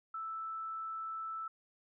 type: tone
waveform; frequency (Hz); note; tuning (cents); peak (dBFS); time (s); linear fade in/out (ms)
sine; 1318.5; E6; 0; -38; 0.14-1.48; 5
effects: none